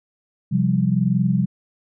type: chord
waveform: sine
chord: C suspended fourth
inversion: none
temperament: equal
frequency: 130.81 / 174.61 / 196 Hz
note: C3 / F3 / G3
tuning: 0 / 0 / 0 cents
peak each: -21 / -20 / -20 dBFS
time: 0.51-1.46 s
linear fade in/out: 20 ms
effects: none